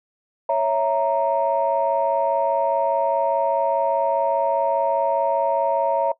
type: chord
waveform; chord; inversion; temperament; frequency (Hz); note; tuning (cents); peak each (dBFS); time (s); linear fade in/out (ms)
sine; A# diminished; first; equal; 554.4 / 659.3 / 932.3; C#5 / E5 / A#5; 0 / 0 / 0; -21; 0.49-6.12; 5
effects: noise-tail reverb RT60 0.1 s tail -19 dB re dry + tanh soft clip ceiling -9 dBFS